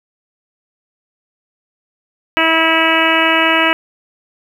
harmonic tone, 324.6 Hz, E4, 27 cents flat, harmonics 1 / 2 / 3 / 4 / 5 / 6 / 7 / 8 / 9, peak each -19 / -19 / -19 / -19 / -19 / -19 / -19 / -19 / -19 dBFS, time 2.37-3.73 s, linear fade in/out 0 ms, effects 7-bit

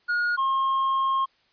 triangle tone pair in turn, 1438 / 1072.3 Hz, F#6 / C6, -50 / +42 cents, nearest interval perfect fourth, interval 508 cents, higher first, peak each -20 / -19 dBFS, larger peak second, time 0.08-0.37 / 0.37-1.26 s, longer second, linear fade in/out 20 ms, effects white hiss -64 dBFS RMS until 1.52 s + resampled to 11025 Hz

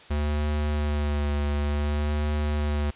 square tone with vibrato, 73.7 Hz, D2, 7 cents sharp, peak -24 dBFS, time 0.1-2.91 s, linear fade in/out 10 ms, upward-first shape sine, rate 0.56 Hz, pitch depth 24 cents each way, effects white hiss -49 dBFS RMS until 2.95 s + resampled to 8000 Hz

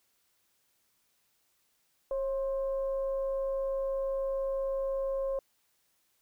sine tone with frequency modulation, 542 Hz, C#5, 39 cents flat, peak -29 dBFS, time 2.11-5.39 s, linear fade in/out 2 ms, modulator 515 Hz, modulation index 0.31, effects white hiss -73 dBFS RMS until 6.21 s

